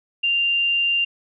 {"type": "tone", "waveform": "sine", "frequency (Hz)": 2787, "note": "F7", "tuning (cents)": -4, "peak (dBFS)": -17, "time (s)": [0.23, 1.05], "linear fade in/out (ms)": 10, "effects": []}